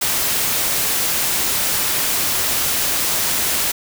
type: noise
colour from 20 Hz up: white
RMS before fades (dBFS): -19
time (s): 0.01-3.72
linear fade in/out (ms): 10
effects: none